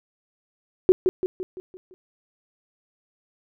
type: tone with echo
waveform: sine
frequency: 370 Hz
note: F#4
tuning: in tune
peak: -9 dBFS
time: 0.89-0.92 s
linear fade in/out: 0 ms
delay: 170 ms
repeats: 6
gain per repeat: -6 dB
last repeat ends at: 1.94 s
effects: none